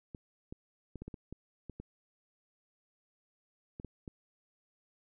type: clicks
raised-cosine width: 3 ms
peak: -30 dBFS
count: 12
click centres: 0.148 / 0.525 / 0.957 / 1.02 / 1.08 / 1.142 / 1.326 / 1.697 / 1.8 / 3.799 / 3.847 / 4.078 s
effects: none